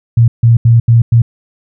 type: tone bursts at uneven times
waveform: sine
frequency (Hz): 116.5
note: A#2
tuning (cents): -1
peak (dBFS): -3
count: 5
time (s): 0.17-0.28 / 0.43-0.57 / 0.65-0.8 / 0.88-1.02 / 1.12-1.22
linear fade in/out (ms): 5
effects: none